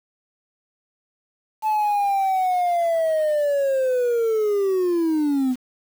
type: linear sweep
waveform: sine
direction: down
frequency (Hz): 873 to 246.9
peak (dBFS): -15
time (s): 1.62-5.56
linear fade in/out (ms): 50
effects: tanh soft clip ceiling -17 dBFS + 7-bit